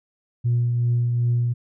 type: tone with tremolo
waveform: sine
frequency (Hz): 120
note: B2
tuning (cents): -49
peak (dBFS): -15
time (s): 0.44-1.54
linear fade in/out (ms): 20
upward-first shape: triangle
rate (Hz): 2.6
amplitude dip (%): 35
effects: tanh soft clip ceiling -14 dBFS